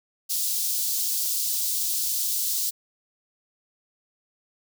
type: high-pass noise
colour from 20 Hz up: white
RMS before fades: -26 dBFS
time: 0.29-2.71 s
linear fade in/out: 20 ms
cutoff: 4100 Hz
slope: 24 dB/octave
effects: none